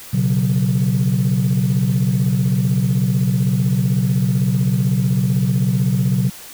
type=chord; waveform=sine; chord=B suspended second; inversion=none; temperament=equal with one note detuned; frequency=122.76 / 138.59 / 185 Hz; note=B2 / C#3 / F#3; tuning=-10 / 0 / 0 cents; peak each=-17 dBFS; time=0.13-6.3 s; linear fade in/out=10 ms; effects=tanh soft clip ceiling -9 dBFS + white hiss -37 dBFS RMS until 6.53 s